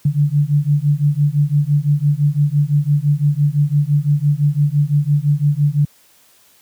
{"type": "beating tone pair", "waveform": "sine", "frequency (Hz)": [143, 148.9], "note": ["D3", "D3"], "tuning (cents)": [-46, 24], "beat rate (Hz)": 5.9, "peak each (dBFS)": [-15, -15], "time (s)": [0.05, 5.85], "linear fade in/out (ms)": 5, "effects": ["white hiss -52 dBFS RMS until 6.61 s", "high-pass 80 Hz 12 dB/octave"]}